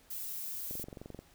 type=noise; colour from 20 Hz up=violet; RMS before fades=-40 dBFS; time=0.1-0.84 s; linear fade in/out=10 ms
type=click train; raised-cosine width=2 ms; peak=-31 dBFS; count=12; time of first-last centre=0.71-1.19 s; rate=22.9 Hz
effects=pink hiss -63 dBFS RMS until 1.34 s